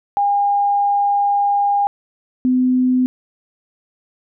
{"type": "tone pair in turn", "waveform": "sine", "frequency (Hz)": [810, 253.8], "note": ["G#5", "B3"], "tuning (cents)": [-43, 47], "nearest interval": "octave + minor sixth", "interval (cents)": 2010, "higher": "first", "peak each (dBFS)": [-13, -12], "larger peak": "second", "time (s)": [[0.17, 1.87], [2.45, 3.06]], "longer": "first", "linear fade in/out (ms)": 0, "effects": []}